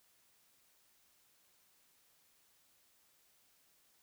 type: silence
effects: white hiss -71 dBFS RMS until 4.02 s